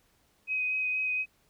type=tone with vibrato; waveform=sine; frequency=2518 Hz; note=D#7; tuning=20 cents sharp; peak=-27 dBFS; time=0.47-1.26 s; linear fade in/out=50 ms; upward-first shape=sine; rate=4.2 Hz; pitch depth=12 cents each way; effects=pink hiss -68 dBFS RMS until 1.49 s